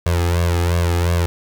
sawtooth tone with flanger, 86 Hz, F2, 26 cents flat, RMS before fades -17 dBFS, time 0.06-1.26 s, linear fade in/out 0 ms, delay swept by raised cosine 1.8 to 2.43 ms, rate 2.8 Hz, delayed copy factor +0.95, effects none

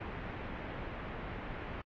pink low-pass noise, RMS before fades -42 dBFS, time 0-1.82 s, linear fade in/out 10 ms, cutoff 2400 Hz, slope 24 dB/octave, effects AAC 48 kbps

